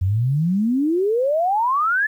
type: exponential sweep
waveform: sine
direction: up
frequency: 88 to 1765 Hz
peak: -16 dBFS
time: 0.01-2.07 s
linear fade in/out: 10 ms
effects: 9-bit